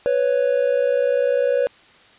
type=tone pair together; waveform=triangle; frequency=494.9 / 555 Hz; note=B4 / C#5; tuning=+4 / +2 cents; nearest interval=major second; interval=198 cents; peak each=-17 dBFS; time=0.06-1.67 s; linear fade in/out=0 ms; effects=white hiss -50 dBFS RMS until 2.18 s + resampled to 8000 Hz